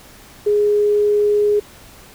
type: tone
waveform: sine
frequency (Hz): 415.3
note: G#4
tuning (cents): 0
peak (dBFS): -12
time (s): 0.46-1.6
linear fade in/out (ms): 10
effects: pink hiss -43 dBFS RMS until 2.14 s